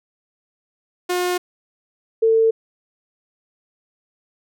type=tone pair in turn; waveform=sawtooth / sine; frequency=358.6 / 448.6 Hz; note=F4 / A4; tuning=+46 / +34 cents; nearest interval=major third; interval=388 cents; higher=second; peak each=-15 / -12 dBFS; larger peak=second; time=1.09-1.38 / 2.22-2.51 s; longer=neither; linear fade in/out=10 ms; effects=none